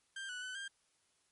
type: tone with pitch steps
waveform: 30% pulse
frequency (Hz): 1583 / 1481 / 1507 / 1596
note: G6 / F#6 / F#6 / G6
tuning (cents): +17 / +1 / +31 / +31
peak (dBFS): -39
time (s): 0.16-0.68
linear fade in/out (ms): 5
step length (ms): 130
effects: white hiss -75 dBFS RMS until 1.31 s + MP3 48 kbps